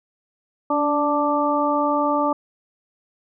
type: harmonic tone with a mistuned harmonic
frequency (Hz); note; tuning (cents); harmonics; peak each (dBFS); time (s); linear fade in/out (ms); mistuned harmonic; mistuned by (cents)
293.7; D4; 0; 1 / 2 / 3 / 4; -23 / -23 / -23 / -23; 0.7-2.33; 5; 1; -26
effects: none